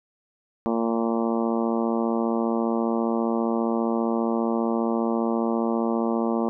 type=harmonic tone; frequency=114.9 Hz; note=A#2; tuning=25 cents flat; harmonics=2 / 3 / 4 / 5 / 6 / 7 / 8 / 9 / 10; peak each=-24 / -28 / -30 / -32 / -34 / -35 / -36 / -37 / -38 dBFS; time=0.66-6.49 s; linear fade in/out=0 ms; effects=none

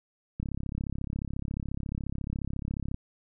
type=click train; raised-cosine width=5 ms; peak=-21 dBFS; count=88; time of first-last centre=0.4-2.944 s; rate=34.2 Hz; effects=none

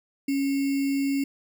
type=tone with sample-and-hold; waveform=sine; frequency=276.2 Hz; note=C#4; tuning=6 cents flat; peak=-22 dBFS; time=0.28-1.24 s; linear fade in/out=5 ms; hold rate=2450 Hz; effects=none

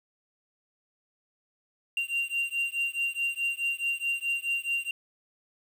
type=beating tone pair; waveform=triangle; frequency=2769 / 2773.7 Hz; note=F7 / F7; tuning=-15 / -13 cents; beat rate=4.7 Hz; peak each=-29 dBFS; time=1.97-4.91 s; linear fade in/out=2 ms; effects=9-bit

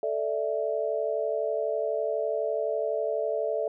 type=chord; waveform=sine; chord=A suspended fourth; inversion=none; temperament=equal; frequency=440 / 587.3 / 659.3 Hz; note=A4 / D5 / E5; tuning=0 / 0 / 0 cents; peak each=-30 dBFS; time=0.03-3.68 s; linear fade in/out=2 ms; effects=none

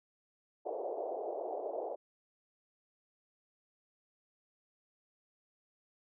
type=band-pass noise; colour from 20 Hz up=white; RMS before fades=-39 dBFS; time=0.65-1.96 s; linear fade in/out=20 ms; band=370 to 730 Hz; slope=48 dB/octave; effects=none

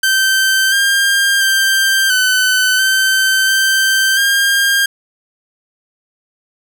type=tone with pitch steps; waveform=sawtooth; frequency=1552 / 1601 / 1576 / 1512 / 1545 / 1558 / 1607 Hz; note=G6 / G6 / G6 / F#6 / G6 / G6 / G6; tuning=-18 / +36 / +9 / +37 / -26 / -11 / +43 cents; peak=-7 dBFS; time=0.03-4.86 s; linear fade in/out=5 ms; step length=690 ms; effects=none

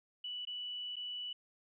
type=tone with dropouts; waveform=sine; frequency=2960 Hz; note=F#7; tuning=in tune; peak=-39 dBFS; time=0.24-1.33 s; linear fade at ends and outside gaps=5 ms; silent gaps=0.452-0.471 / 0.958-0.965 s; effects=none

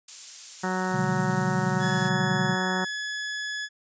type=noise; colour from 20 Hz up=violet; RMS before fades=-32 dBFS; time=0.08-2.09 s; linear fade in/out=5 ms
type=harmonic tone; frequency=185.3 Hz; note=F#3; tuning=3 cents sharp; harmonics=1 / 2 / 3 / 4 / 5 / 6 / 7 / 8 / 9 / 10; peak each=-29 / -33 / -37 / -34 / -33 / -39 / -37 / -35 / -42 / -38 dBFS; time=0.63-2.85 s; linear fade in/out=10 ms
type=chord; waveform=sine; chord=B diminished seventh; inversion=none; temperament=equal with one note detuned; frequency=123.47 / 146.83 / 174.61 / 206 Hz; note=B2 / D3 / F3 / Ab3; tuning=0 / 0 / 0 / -14 cents; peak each=-32 / -29 / -33 / -32 dBFS; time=0.91-2.57 s; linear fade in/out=50 ms
type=tone; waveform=sawtooth; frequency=1700 Hz; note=G#6; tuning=40 cents sharp; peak=-26 dBFS; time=1.79-3.69 s; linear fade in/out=50 ms
effects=resampled to 16000 Hz

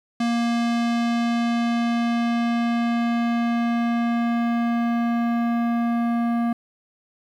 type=tone with low-pass filter sweep; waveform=square; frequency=234.8 Hz; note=A#3; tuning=13 cents sharp; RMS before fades=-22 dBFS; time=0.2-6.53 s; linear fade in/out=5 ms; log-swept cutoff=5800 to 1300 Hz; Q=0.77; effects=9-bit

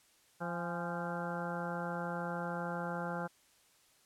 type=harmonic tone with a mistuned harmonic; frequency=173.2 Hz; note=F3; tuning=14 cents flat; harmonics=1 / 2 / 3 / 4 / 5 / 6 / 7 / 8 / 9; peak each=-40 / -47 / -42 / -46 / -43 / -49 / -51 / -44 / -48 dBFS; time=0.4-3.28 s; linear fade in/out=20 ms; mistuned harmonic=5; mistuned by=-56 cents; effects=white hiss -67 dBFS RMS until 4.05 s + low-pass 11000 Hz 12 dB/octave

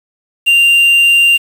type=tone with quantisation; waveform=triangle; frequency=2783 Hz; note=F7; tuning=7 cents flat; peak=-4 dBFS; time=0.46-1.38 s; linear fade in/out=20 ms; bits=5; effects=none

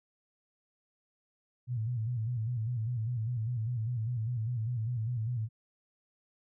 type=tone with vibrato; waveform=sine; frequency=116.54 Hz; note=A#2; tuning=in tune; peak=-30 dBFS; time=1.67-5.49 s; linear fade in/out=50 ms; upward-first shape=square; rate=5 Hz; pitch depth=100 cents each way; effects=none

